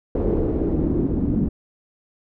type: noise with low-pass filter sweep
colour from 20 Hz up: pink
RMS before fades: -21 dBFS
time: 0.15-1.49 s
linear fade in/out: 5 ms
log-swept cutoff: 430 to 250 Hz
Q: 2.8
effects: none